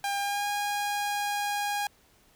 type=tone with pitch glide; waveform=sawtooth; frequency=802 to 818.9 Hz; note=G5 to G#5; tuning=+39 to -25 cents; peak=-24 dBFS; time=0.04-1.87 s; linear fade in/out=2 ms; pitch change=+36 cents; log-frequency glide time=0.19-0.47 s; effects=pink hiss -62 dBFS RMS until 2.35 s